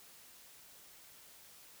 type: silence
effects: white hiss -58 dBFS RMS until 1.8 s